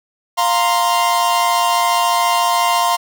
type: chord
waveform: 45% pulse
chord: F suspended fourth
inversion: none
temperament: equal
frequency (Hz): 698.5 / 932.3 / 1046.5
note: F5 / Bb5 / C6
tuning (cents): 0 / 0 / 0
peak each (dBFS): -18 / -18 / -17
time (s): 0.37-2.97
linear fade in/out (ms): 20
effects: none